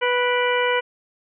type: harmonic tone with a mistuned harmonic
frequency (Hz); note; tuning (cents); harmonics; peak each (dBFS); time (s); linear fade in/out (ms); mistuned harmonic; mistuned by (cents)
492.4; B4; -5; 1 / 2 / 3 / 4 / 5 / 6; -21 / -24 / -26 / -27 / -28 / -29; 0.01-0.81; 20; 5; -73
effects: none